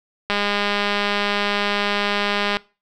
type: click train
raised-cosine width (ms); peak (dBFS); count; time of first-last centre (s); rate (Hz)
0.3; -5; 464; 0.3-2.57; 204
effects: noise-tail reverb RT60 0.3 s tail -21 dB re dry